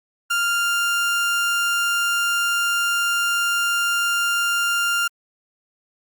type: tone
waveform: 30% pulse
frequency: 1396.9 Hz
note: F6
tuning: in tune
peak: -16 dBFS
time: 0.3-5.08 s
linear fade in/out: 10 ms
effects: Opus 48 kbps